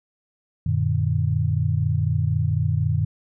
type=chord; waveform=sine; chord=Gb augmented; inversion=none; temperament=equal with one note detuned; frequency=92.5 / 116.54 / 150.53 Hz; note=Gb2 / Bb2 / D3; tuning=0 / 0 / +43 cents; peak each=-23 dBFS; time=0.66-3.05 s; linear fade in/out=5 ms; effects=none